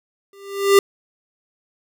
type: tone with exponential growth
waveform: square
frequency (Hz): 397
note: G4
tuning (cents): +22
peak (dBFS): -7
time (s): 0.33-0.79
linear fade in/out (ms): 2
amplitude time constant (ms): 100
effects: none